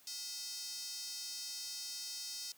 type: tone with high-pass filter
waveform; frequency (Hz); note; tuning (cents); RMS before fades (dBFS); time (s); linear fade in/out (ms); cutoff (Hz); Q
square; 285.9; D4; -46; -44; 0.07-2.52; 2; 5100; 3.2
effects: white hiss -64 dBFS RMS until 2.57 s + high-pass 100 Hz 12 dB/octave